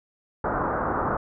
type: low-pass noise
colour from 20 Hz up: white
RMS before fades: -26 dBFS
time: 0.44-1.17 s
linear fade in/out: 5 ms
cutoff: 1400 Hz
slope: 48 dB/octave
effects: none